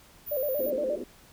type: tone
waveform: sine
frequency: 14820 Hz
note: A#9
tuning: 11 cents flat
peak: -34 dBFS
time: 0.26-0.71 s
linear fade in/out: 20 ms
type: tone with vibrato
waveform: sine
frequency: 554.4 Hz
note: C#5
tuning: in tune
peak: -26 dBFS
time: 0.31-0.96 s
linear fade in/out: 10 ms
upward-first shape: square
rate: 8.5 Hz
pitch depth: 110 cents each way
type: band-pass noise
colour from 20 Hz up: pink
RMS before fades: -37 dBFS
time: 0.59-1.04 s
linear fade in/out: 5 ms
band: 230 to 530 Hz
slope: 48 dB/octave
effects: pink hiss -55 dBFS RMS until 1.32 s